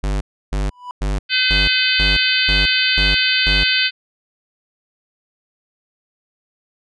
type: tone bursts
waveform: square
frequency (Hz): 49.53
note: G1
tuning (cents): +19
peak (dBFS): -18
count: 8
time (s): 0.03-3.64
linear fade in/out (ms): 10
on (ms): 180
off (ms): 310
type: tone with exponential growth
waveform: triangle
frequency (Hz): 987.8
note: B5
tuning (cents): 0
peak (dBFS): -22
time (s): 0.65-0.91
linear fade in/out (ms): 1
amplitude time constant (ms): 56
type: harmonic tone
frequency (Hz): 510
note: C5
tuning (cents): -44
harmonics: 3 / 4 / 5 / 6 / 7 / 8 / 9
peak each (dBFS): -21 / -24 / -20 / -20 / -23 / -25 / -22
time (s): 1.29-3.91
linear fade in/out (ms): 50
effects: resampled to 22050 Hz